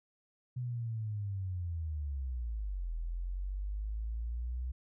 sine linear two-way sweep, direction down then up, 126.1 to 40.42 to 63.2 Hz, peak -34 dBFS, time 0.56-4.72 s, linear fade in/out 10 ms, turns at 2.94 s, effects none

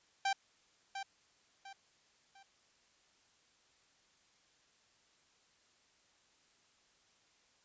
sawtooth tone with echo, 784 Hz, G5, in tune, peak -27 dBFS, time 0.25-0.33 s, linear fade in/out 5 ms, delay 700 ms, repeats 3, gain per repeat -9 dB, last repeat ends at 2.43 s, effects white hiss -70 dBFS RMS until 7.64 s + resampled to 16000 Hz

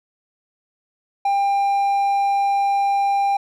triangle tone, 797 Hz, G5, 28 cents sharp, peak -14 dBFS, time 1.25-3.37 s, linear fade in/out 5 ms, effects none

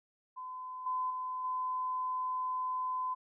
sine tone with level steps, 1018 Hz, C6, 48 cents flat, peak -40 / -31 / -35 / -32 dBFS, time 0.36-3.15 s, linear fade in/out 20 ms, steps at 0.86 / 1.1 / 1.44 s, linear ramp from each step 5 ms, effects none

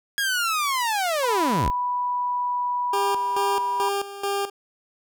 sawtooth linear sweep, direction down, 1661.2 to 31.51 Hz, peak -18 dBFS, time 0.18-1.7 s, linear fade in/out 0 ms
sine tone with pitch glide, 987.8 to 975.3 Hz, B5 to B5, 0 to -22 cents, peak -22 dBFS, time 1.23-3.89 s, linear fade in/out 5 ms, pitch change -22 cents, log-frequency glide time 1.36-3.76 s
20% pulse tone with tremolo, 400 Hz, G4, 35 cents sharp, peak -18 dBFS, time 2.93-4.5 s, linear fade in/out 5 ms, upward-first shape square, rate 2.3 Hz, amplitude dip 75%
effects none

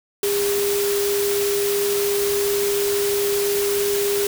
sine tone in noise, 404.7 Hz, G#4, 45 cents flat, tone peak -19 dBFS, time 0.23-4.27 s, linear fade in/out 2 ms, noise white, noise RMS -26 dBFS, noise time 0.23-4.27 s, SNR +4 dB, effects none

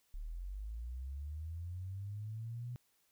sine linear sweep, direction up, 35.27 to 124 Hz, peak -40 dBFS, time 0.14-2.76 s, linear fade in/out 0 ms, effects white hiss -75 dBFS RMS until 3.11 s

